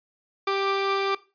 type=tone pair together; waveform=sawtooth; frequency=392 / 1180.5 Hz; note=G4 / D6; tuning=0 / +9 cents; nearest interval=octave + perfect fifth; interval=1909 cents; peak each=-21 / -23 dBFS; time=0.47-1.15 s; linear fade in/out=5 ms; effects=noise-tail reverb RT60 0.3 s tail -18 dB re dry + resampled to 11025 Hz

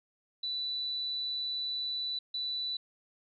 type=tone bursts at uneven times; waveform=sine; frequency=3971 Hz; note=B7; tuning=9 cents sharp; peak=-32 dBFS; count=2; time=0.43-2.19 / 2.34-2.77 s; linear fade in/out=5 ms; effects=none

